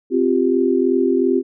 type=chord; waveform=sine; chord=C suspended fourth; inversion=none; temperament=equal; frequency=261.6 / 349.2 / 392 Hz; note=C4 / F4 / G4; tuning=0 / 0 / 0 cents; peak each=-18 dBFS; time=0.1-1.43 s; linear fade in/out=50 ms; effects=none